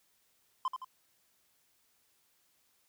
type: tone with echo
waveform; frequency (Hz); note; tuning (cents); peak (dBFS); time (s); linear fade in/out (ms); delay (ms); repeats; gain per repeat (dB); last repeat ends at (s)
triangle; 1034; C6; -21; -27; 0.65-0.68; 2; 83; 2; -6; 0.846
effects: white hiss -72 dBFS RMS until 2.88 s